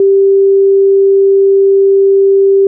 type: tone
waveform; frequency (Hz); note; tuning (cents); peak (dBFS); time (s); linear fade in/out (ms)
sine; 392; G4; 0; -4; 0-2.67; 2
effects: none